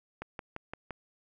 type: click train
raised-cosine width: 0.5 ms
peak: -23 dBFS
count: 5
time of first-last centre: 0.22-0.907 s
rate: 5.82 Hz
effects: none